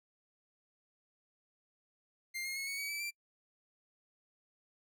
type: tone with pitch steps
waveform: sawtooth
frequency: 2100 / 2140 / 2182 / 2224 / 2266 / 2310 / 2354 Hz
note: C7 / C7 / C#7 / C#7 / C#7 / D7 / D7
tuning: +6 / +38 / -28 / +5 / +37 / -29 / +3 cents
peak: -34 dBFS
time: 2.34-3.11 s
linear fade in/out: 20 ms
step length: 110 ms
effects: noise-tail reverb RT60 0.1 s tail -26 dB re dry